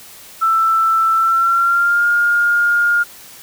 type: tone with pitch glide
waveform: sine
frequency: 1329 to 1416.2 Hz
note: E6 to F6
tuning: +14 to +24 cents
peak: -11 dBFS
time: 0.41-3.04 s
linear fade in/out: 20 ms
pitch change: +110 cents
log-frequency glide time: 1.15-2.07 s
effects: white hiss -39 dBFS RMS until 3.42 s